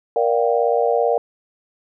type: chord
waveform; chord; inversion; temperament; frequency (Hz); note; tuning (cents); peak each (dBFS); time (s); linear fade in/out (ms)
sine; G minor seventh; first; just; 470.4 / 588 / 705.6 / 784; Bb4 / D5 / F5 / G5; +16 / +2 / +18 / 0; -18 / -21 / -21 / -24; 0.16-1.18; 2
effects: none